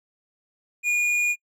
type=tone with tanh clipping; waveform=sine; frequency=2438 Hz; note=D#7; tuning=36 cents flat; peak=-21 dBFS; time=0.83-1.36 s; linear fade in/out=50 ms; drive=9 dB; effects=noise-tail reverb RT60 0.1 s tail -26 dB re dry